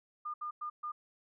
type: tone bursts at uneven times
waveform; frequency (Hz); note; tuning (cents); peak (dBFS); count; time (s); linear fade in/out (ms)
sine; 1211; D#6; -47; -36; 4; 0.25-0.34 / 0.41-0.51 / 0.61-0.7 / 0.83-0.92; 10
effects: none